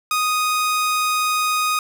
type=tone; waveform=sawtooth; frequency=1244.5 Hz; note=D#6; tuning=in tune; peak=-14 dBFS; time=0.11-1.79 s; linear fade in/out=2 ms; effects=none